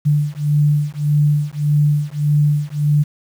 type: beating tone pair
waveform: sine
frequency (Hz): 146.83 / 148.53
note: D3 / D3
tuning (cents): 0 / +20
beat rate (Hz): 1.7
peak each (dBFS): -16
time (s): 0.05-3.04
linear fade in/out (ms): 20
effects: 7-bit